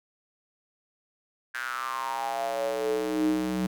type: tone with high-pass filter sweep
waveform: square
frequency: 62.5 Hz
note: B1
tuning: 21 cents sharp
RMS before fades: -29 dBFS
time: 1.54-3.67 s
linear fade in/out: 10 ms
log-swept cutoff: 1600 to 210 Hz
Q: 7.1
effects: none